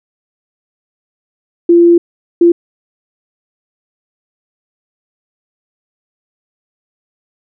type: tone bursts at uneven times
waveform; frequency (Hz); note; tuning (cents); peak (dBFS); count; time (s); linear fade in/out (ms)
sine; 343; F4; -31; -3; 2; 1.69-1.98 / 2.41-2.52; 5
effects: none